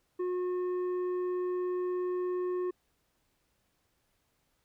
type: tone with tanh clipping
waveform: sine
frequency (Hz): 361.7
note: F#4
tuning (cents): -39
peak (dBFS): -31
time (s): 0.19-2.71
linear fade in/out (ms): 10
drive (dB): 7
effects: pink hiss -75 dBFS RMS until 4.64 s